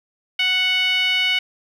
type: tone with band-pass filter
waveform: 10% pulse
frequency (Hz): 740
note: F#5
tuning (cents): 0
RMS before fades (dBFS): -19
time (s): 0.39-1.39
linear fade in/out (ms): 5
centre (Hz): 2600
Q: 7.3
effects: 9-bit